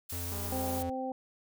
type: noise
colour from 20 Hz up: blue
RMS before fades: -40 dBFS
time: 0.09-0.83 s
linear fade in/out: 10 ms
type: tone with vibrato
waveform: square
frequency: 86.8 Hz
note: F2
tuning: 10 cents flat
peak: -38 dBFS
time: 0.12-0.9 s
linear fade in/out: 5 ms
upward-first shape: sine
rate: 6.5 Hz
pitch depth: 20 cents each way
type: click train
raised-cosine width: 1 ms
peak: -33 dBFS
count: 95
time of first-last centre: 0.32-0.788 s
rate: 201 Hz
type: harmonic tone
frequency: 260.4 Hz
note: C4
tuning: 8 cents flat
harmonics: 1 / 2 / 3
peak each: -37 / -37 / -37 dBFS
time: 0.52-1.12 s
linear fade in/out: 2 ms
effects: none